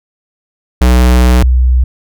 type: tone pair in turn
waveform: square / sine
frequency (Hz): 61.9 / 62.66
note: B1 / B1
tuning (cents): +5 / +26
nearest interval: unison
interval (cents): 21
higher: second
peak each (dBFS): -5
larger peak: neither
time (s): 0.81-1.43 / 1.43-1.84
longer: first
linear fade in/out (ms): 5
effects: none